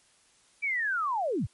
sine linear sweep, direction down, 2349 to 59.7 Hz, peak -26 dBFS, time 0.62-1.47 s, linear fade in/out 20 ms, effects white hiss -63 dBFS RMS until 1.53 s + MP3 48 kbps

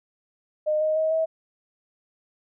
sine tone with pitch steps, 612 / 622.3 / 632.9 / 643.5 Hz, D#5 / D#5 / D#5 / E5, -29 / 0 / +29 / -42 cents, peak -20 dBFS, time 0.66-1.26 s, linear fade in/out 20 ms, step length 150 ms, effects none

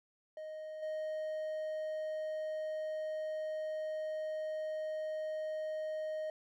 triangle tone with level steps, 622.3 Hz, D#5, in tune, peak -40 / -34 dBFS, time 0.37-6.3 s, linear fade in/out 2 ms, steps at 0.82 s, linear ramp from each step 10 ms, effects none

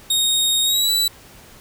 sawtooth tone with pitch glide, 3729 to 3951 Hz, A#7 to B7, 0 to 0 cents, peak -13 dBFS, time 0.1-1.08 s, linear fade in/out 5 ms, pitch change +100 cents, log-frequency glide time 0.64-0.9 s, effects pink hiss -45 dBFS RMS until 1.6 s

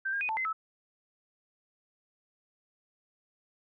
sine tone with pitch steps, 1562 / 1614 / 2486 / 882 / 2059 / 1304 Hz, G6 / G#6 / D#7 / A5 / C7 / E6, -7 / -50 / -2 / +4 / -28 / -19 cents, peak -29 dBFS, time 0.05-0.53 s, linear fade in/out 10 ms, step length 80 ms, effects none

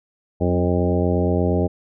harmonic tone with a mistuned harmonic, 88.5 Hz, F2, 23 cents sharp, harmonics 1 / 2 / 3 / 4 / 5 / 6 / 7 / 9, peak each -21 / -23 / -25 / -25 / -25 / -28 / -27 / -32 dBFS, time 0.4-1.68 s, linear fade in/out 20 ms, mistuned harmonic 2, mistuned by +29 cents, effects none

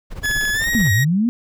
brown noise with tremolo, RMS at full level -26 dBFS, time 0.1-0.9 s, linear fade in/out 20 ms, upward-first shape sine, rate 16 Hz, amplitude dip 80%
40% pulse tone with pitch glide, 1703 to 1889.6 Hz, G#6 to A#6, +43 to +23 cents, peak -17 dBFS, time 0.23-1.05 s, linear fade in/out 20 ms, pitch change +180 cents, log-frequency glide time 0.53-0.69 s
clicks, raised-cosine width 0.3 ms, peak -17 dBFS, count 5, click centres 0.257 / 0.313 / 0.412 / 0.453 / 0.641 s
sine linear two-way sweep, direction down then up, 246.9 to 92.5 to 246.9 Hz, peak -14 dBFS, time 0.75-1.29 s, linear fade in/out 0 ms, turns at 0.92 s
effects none

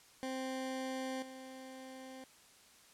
20% pulse tone with level steps, 261.6 Hz, C4, in tune, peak -33 / -43 dBFS, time 0.23-2.24 s, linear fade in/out 0 ms, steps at 1.22 s, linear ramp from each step 5 ms, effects white hiss -62 dBFS RMS until 2.93 s + low-pass 10000 Hz 12 dB/octave

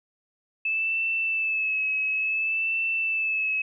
sine tone with vibrato, 2616 Hz, E7, 14 cents flat, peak -23 dBFS, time 0.65-3.62 s, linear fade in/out 5 ms, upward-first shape sine, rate 0.57 Hz, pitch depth 36 cents each way, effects none

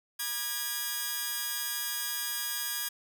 5% pulse tone cluster, 965 / 1201 / 1649 Hz, B5 / D6 / G#6, -40 / +38 / -13 cents, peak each -30 / -30 / -21 dBFS, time 0.19-2.89 s, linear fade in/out 10 ms, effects none

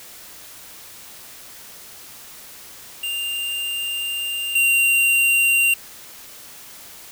square tone pair in turn, 2794 / 2767 Hz, F7 / F7, 0 / -17 cents, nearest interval unison, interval 17 cents, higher first, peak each -24 / -15 dBFS, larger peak second, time 3.03-4.55 / 4.55-5.74 s, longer first, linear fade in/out 5 ms, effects white hiss -41 dBFS RMS until 7.11 s

